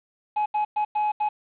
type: tone bursts at uneven times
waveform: triangle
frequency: 844 Hz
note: G#5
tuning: 28 cents sharp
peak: -19 dBFS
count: 5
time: 0.36-0.46 / 0.54-0.65 / 0.76-0.85 / 0.95-1.12 / 1.2-1.29 s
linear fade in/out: 10 ms
effects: resampled to 8000 Hz + 8-bit